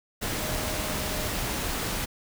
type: tone in noise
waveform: sine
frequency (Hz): 616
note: D#5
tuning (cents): -17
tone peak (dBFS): -38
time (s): 0.41-1.29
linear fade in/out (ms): 20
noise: pink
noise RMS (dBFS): -30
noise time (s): 0.21-2.06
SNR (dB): -11
effects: none